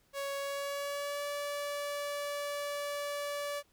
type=tone with pitch glide; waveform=sawtooth; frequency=557 to 577 Hz; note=C#5 to D5; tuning=+8 to -31 cents; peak=-31 dBFS; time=0.13-3.63 s; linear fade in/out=50 ms; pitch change=+61 cents; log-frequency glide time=0.37-1.25 s; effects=pink hiss -70 dBFS RMS until 3.72 s